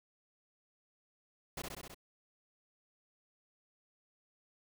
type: noise with echo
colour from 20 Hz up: pink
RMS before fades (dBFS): -41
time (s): 1.57-1.62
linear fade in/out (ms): 5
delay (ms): 65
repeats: 5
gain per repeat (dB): -2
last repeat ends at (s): 1.945
effects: none